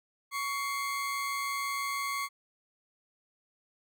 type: tone pair together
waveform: 40% pulse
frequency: 1119 / 2112 Hz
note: C#6 / C7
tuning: +16 / +16 cents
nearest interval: major seventh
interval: 1100 cents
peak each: -32 / -35 dBFS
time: 0.31-2.29 s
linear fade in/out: 50 ms
effects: none